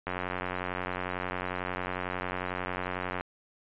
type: click train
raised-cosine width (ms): 0.5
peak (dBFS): -17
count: 287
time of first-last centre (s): 0.07-3.209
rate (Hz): 91.1
effects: resampled to 8000 Hz